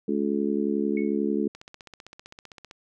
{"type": "harmonic tone", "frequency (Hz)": 71.2, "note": "C#2", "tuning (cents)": 47, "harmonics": [3, 4, 5, 6], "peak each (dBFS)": [-27, -28, -29, -30], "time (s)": [0.08, 1.48], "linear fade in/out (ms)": 5}
{"type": "tone with exponential decay", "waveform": "sine", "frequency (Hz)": 2202, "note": "C#7", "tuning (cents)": -12, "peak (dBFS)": -33, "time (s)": [0.97, 1.18], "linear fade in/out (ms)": 2, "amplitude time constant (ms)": 44}
{"type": "click train", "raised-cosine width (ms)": 0.2, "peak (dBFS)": -26, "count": 19, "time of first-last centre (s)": [1.55, 2.711], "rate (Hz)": 15.5}
{"effects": []}